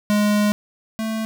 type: tone pair in turn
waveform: square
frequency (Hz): 208.1 / 221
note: G#3 / A3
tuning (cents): +4 / +8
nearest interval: minor second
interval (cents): 104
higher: second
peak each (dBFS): -16 / -23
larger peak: first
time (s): 0.1-0.52 / 0.99-1.25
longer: first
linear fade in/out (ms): 0
effects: none